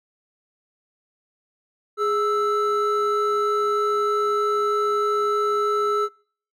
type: tone pair together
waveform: triangle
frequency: 415.3 / 1318.5 Hz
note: G#4 / E6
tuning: 0 / 0 cents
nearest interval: octave + minor sixth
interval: 2000 cents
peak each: -20 dBFS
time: 1.97-6.09 s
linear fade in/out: 50 ms
effects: noise-tail reverb RT60 0.5 s tail -26 dB re dry